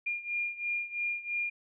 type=beating tone pair; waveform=sine; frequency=2410 / 2413 Hz; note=D7 / D7; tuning=+44 / +46 cents; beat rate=3 Hz; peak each=-33 / -36 dBFS; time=0.06-1.5 s; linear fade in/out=10 ms; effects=none